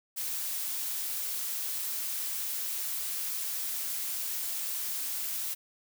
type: noise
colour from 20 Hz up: blue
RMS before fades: -34 dBFS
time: 0.16-5.55 s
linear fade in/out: 20 ms
effects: none